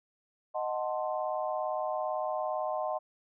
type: chord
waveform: sine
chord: D# diminished seventh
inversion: none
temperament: equal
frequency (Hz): 622.3 / 740 / 880 / 1046.5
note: D#5 / F#5 / A5 / C6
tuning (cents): 0 / 0 / 0 / 0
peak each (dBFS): -33 / -35 / -39 / -38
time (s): 0.54-2.99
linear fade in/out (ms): 20
effects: none